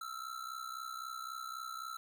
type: ring-modulated tone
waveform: square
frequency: 1331 Hz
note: E6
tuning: 16 cents sharp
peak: -39 dBFS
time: 0.01-1.97 s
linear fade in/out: 0 ms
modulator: 31.9 Hz
effects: none